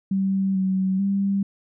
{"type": "tone with pitch steps", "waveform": "sine", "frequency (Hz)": [193.2, 189.3, 197.4], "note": ["G3", "F#3", "G3"], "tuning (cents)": [-25, 40, 12], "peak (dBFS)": -19, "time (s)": [0.11, 1.43], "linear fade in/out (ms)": 5, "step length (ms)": 440, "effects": []}